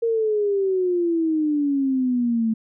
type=exponential sweep; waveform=sine; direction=down; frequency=466.2 to 220 Hz; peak=-18 dBFS; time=0.02-2.54 s; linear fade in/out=10 ms; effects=none